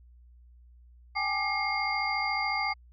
sine tone cluster, 786 / 840 / 1185 / 2138 / 4748 Hz, G5 / G#5 / D6 / C7 / D8, +4 / +19 / +15 / +37 / +18 cents, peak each -34 / -34 / -35 / -30 / -37 dBFS, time 1.15-2.74 s, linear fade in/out 20 ms, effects added 60 Hz sine -52 dBFS peak until 2.92 s

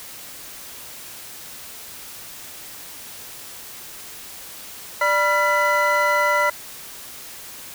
triangle tone cluster, 590 / 975 / 1377 / 2000 Hz, D5 / B5 / F6 / B6, +8 / -23 / -25 / +21 cents, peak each -20 dBFS, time 5.01-6.5 s, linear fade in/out 5 ms, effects white hiss -38 dBFS RMS until 7.74 s

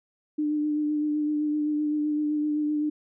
sine tone with vibrato, 299.9 Hz, D4, 36 cents sharp, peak -23 dBFS, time 0.38-2.9 s, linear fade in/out 10 ms, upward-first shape sine, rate 7.8 Hz, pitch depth 19 cents each way, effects none

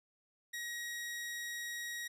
sawtooth tone, 1897 Hz, A#6, 30 cents sharp, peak -36 dBFS, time 0.53-2.08 s, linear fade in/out 10 ms, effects resampled to 32000 Hz

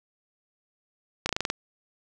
slowing click train, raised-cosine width 0.2 ms, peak -9 dBFS, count 7, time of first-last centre 1.26-1.501 s, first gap 32 ms, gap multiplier 1.09, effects none

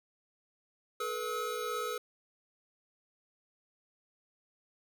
square tone cluster, 427.8 / 485 / 1286 Hz, A4 / B4 / E6, -49 / -31 / -43 cents, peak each -40 / -39 / -38 dBFS, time 1-1.98 s, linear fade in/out 5 ms, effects none

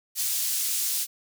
pink high-pass noise, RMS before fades -27 dBFS, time 0.15-1.07 s, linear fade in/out 50 ms, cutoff 5900 Hz, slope 12 dB/octave, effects none

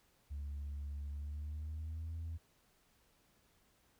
sine tone with pitch glide, 71.6 to 81.77 Hz, D2 to E2, -43 to -13 cents, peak -38 dBFS, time 0.3-2.38 s, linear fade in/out 20 ms, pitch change +230 cents, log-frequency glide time 1.1-2.14 s, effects tanh soft clip ceiling -38 dBFS + pink hiss -72 dBFS RMS until 3.99 s

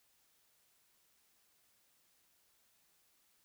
silence, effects white hiss -73 dBFS RMS until 3.44 s

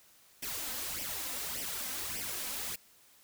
white noise with flanger, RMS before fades -38 dBFS, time 0.42-2.76 s, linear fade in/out 10 ms, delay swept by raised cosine 0.36 to 3.96 ms, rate 1.7 Hz, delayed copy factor +0.7, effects white hiss -62 dBFS RMS until 3.23 s

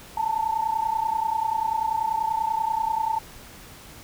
sine tone pair together, 874 / 904.3 Hz, A5 / A5, -12 / +47 cents, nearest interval minor second, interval 59 cents, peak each -25 dBFS, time 0.17-3.19 s, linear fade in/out 5 ms, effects pink hiss -45 dBFS RMS until 4.03 s

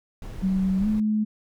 brown noise, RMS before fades -35 dBFS, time 0.22-1 s, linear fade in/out 2 ms
sine tone with pitch glide, 189.6 to 214.1 Hz, F#3 to A3, +43 to -47 cents, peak -20 dBFS, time 0.42-1.25 s, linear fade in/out 20 ms, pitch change +210 cents, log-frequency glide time 0.79-0.87 s
effects none

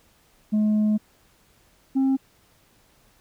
sine tone pair in turn, 212.6 / 267.4 Hz, G#3 / C4, +41 / +38 cents, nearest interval major third, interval 397 cents, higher second, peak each -15 dBFS, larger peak neither, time 0.52-0.98 / 1.95-2.17 s, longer first, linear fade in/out 20 ms, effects tanh soft clip ceiling -17 dBFS + pink hiss -60 dBFS RMS until 3.2 s

